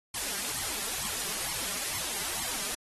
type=noise with flanger; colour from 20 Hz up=white; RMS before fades=-33 dBFS; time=0.14-2.75 s; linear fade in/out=5 ms; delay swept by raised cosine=0.91 to 5.11 ms; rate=2.2 Hz; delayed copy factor=+1; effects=AAC 32 kbps